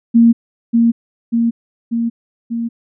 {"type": "tone with echo", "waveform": "sine", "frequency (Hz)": 232.2, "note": "A#3", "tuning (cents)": -7, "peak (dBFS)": -5, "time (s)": [0.14, 0.33], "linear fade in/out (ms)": 20, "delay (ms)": 590, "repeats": 4, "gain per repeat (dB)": -3, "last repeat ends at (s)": 2.69, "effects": []}